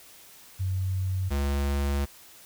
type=tone pair in turn; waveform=sine / square; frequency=93.9 / 70.35 Hz; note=F#2 / C#2; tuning=+26 / +26 cents; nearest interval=perfect fourth; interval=500 cents; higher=first; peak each=-25 dBFS; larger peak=neither; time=0.59-1.3 / 1.3-2.06 s; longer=second; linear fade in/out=20 ms; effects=white hiss -51 dBFS RMS until 2.45 s